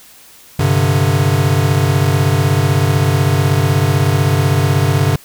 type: chord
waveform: square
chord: G suspended fourth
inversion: none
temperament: equal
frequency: 98 / 130.81 / 146.83 Hz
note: G2 / C3 / D3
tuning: 0 / 0 / 0 cents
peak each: -16 dBFS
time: 0.59-5.16 s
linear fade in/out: 5 ms
effects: white hiss -42 dBFS RMS until 5.24 s